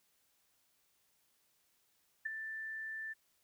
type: tone with ADSR envelope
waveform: sine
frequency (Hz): 1769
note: A6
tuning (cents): +9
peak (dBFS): -32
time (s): 2.25-3.14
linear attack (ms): 11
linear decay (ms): 11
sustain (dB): -8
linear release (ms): 21
effects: white hiss -75 dBFS RMS until 3.43 s